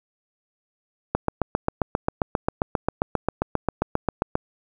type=click train; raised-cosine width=1 ms; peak=-6 dBFS; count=25; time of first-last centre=1.15-4.354 s; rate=7.49 Hz; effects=8-bit